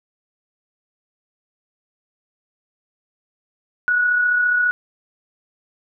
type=tone with amplitude modulation; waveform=sine; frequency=1465 Hz; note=F#6; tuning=18 cents flat; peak=-13 dBFS; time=3.88-4.71 s; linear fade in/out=0 ms; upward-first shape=sine; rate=34.7 Hz; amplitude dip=35%; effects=none